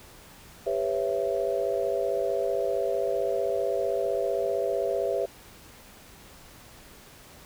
sine chord, C# half-diminished seventh, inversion second, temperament just, 399.1 / 498.9 / 554.4 / 665.2 Hz, G4 / B4 / C#5 / E5, +31 / +17 / 0 / +16 cents, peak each -30 dBFS, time 0.66-5.26 s, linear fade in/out 10 ms, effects pink hiss -50 dBFS RMS until 7.45 s

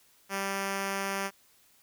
5% pulse tone, 196 Hz, G3, in tune, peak -19 dBFS, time 0.29-1.31 s, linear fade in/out 50 ms, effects white hiss -63 dBFS RMS until 1.82 s

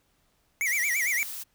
square tone with vibrato, 2099 Hz, C7, 5 cents sharp, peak -25 dBFS, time 0.61-1.23 s, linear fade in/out 0 ms, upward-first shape sine, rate 8.8 Hz, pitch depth 190 cents each way
blue noise, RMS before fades -37 dBFS, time 0.65-1.44 s, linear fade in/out 20 ms
effects pink hiss -69 dBFS RMS until 1.54 s

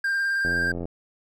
triangle tone with vibrato, 1589 Hz, G6, 23 cents sharp, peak -20 dBFS, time 0.04-0.72 s, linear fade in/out 5 ms, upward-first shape square, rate 19 Hz, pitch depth 18 cents each way
click train, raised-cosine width 2 ms, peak -19 dBFS, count 36, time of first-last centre 0.45-0.855 s, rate 86.5 Hz
effects none

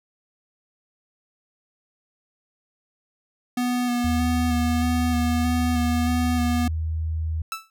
square tone with vibrato, 244.5 Hz, B3, 17 cents flat, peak -22 dBFS, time 3.57-6.68 s, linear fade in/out 5 ms, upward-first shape square, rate 1.6 Hz, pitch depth 15 cents each way
sine tone, 79.9 Hz, D#2, 47 cents sharp, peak -23 dBFS, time 4.04-7.42 s, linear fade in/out 5 ms
sawtooth tone with exponential decay, 1318.5 Hz, E6, in tune, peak -20 dBFS, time 7.52-7.7 s, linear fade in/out 1 ms, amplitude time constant 37 ms
effects none

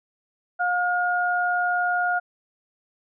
sine tone pair together, 714 / 1428 Hz, F5 / F6, +38 / +38 cents, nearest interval octave, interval 1200 cents, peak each -23 dBFS, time 0.59-2.2 s, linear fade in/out 20 ms, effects none

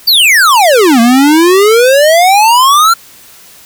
square exponential two-way sweep, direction down then up, 4768 to 226.3 to 1393 Hz, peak -4 dBFS, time 0.07-2.94 s, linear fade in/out 10 ms, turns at 1 s, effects white hiss -37 dBFS RMS until 3.65 s

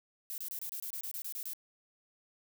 violet noise bursts, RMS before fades -40 dBFS, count 12, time 0.3-1.534 s, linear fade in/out 0 ms, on 79 ms, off 26 ms, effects none

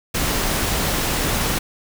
pink noise, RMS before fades -21 dBFS, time 0.14-1.59 s, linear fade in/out 10 ms, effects none

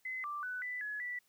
sine tone with pitch steps, 2039 / 1176 / 1494 / 1988 / 1694 / 1964 Hz, C7 / D6 / F#6 / B6 / G#6 / B6, -45 / +2 / +16 / +11 / +34 / -10 cents, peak -37 dBFS, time 0.05-1.19 s, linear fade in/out 5 ms, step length 190 ms, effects white hiss -73 dBFS RMS until 1.28 s

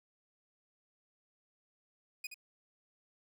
sawtooth tone with echo, 2480 Hz, D#7, 6 cents flat, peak -35 dBFS, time 2.24-2.27 s, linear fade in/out 5 ms, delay 73 ms, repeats 1, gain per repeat -7 dB, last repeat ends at 2.343 s, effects none

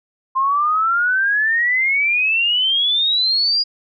sine exponential sweep, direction up, 1046.5 to 4894 Hz, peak -14 dBFS, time 0.35-3.64 s, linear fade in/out 20 ms, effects none

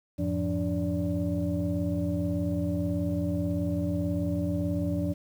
sine tone cluster, 88.9 / 107.2 / 173.8 / 290.3 / 580 Hz, F2 / A2 / F3 / D4 / D5, +31 / -45 / -8 / -20 / -22 cents, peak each -31 / -35 / -30 / -30 / -35 dBFS, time 0.18-5.14 s, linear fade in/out 20 ms, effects tanh soft clip ceiling -18 dBFS + 9-bit

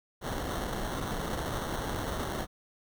pink noise with sample-and-hold, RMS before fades -34 dBFS, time 0.21-2.47 s, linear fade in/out 50 ms, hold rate 2450 Hz, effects none

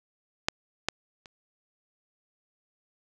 clicks, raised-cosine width 0.2 ms, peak -6 / -8 / -29 dBFS, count 3, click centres 0.485 / 0.886 / 1.258 s, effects none

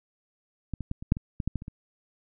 clicks, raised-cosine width 5 ms, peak -19 / -21 / -18 / -26 / -7 / -22 / -17 / -14 / -17 / -27 / -25 dBFS, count 11, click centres 0.737 / 0.807 / 0.914 / 1.025 / 1.121 / 1.169 / 1.402 / 1.476 / 1.557 / 1.621 / 1.681 s, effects none

